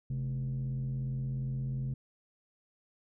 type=tone with frequency modulation; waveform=sine; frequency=132.5 Hz; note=C3; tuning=22 cents sharp; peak=-30 dBFS; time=0.1-1.94 s; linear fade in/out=5 ms; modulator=82.7 Hz; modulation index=0.49; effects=tanh soft clip ceiling -29 dBFS